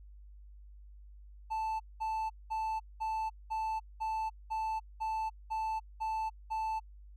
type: tone bursts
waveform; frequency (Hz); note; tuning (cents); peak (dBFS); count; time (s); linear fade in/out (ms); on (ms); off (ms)
triangle; 880; A5; 0; -30; 11; 1.5-6.8; 20; 300; 200
effects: added 50 Hz sine -50 dBFS peak until 7.16 s